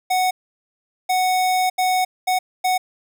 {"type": "tone bursts at uneven times", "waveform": "square", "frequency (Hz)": 740, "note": "F#5", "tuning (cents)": 0, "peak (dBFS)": -17, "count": 5, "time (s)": [[0.1, 0.31], [1.09, 1.7], [1.78, 2.05], [2.27, 2.39], [2.64, 2.78]], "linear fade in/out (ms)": 10, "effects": []}